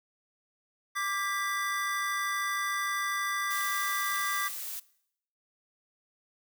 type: chord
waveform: square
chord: G major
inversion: second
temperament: equal with one note detuned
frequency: 1174.7 / 1608.3 / 1975.5 Hz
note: D6 / G6 / B6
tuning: 0 / +44 / 0 cents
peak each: -33 / -38 / -35 dBFS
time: 0.95-4.49 s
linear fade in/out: 20 ms
type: noise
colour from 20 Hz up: blue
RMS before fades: -38 dBFS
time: 3.5-4.8 s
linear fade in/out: 10 ms
effects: noise-tail reverb RT60 0.7 s tail -20 dB re dry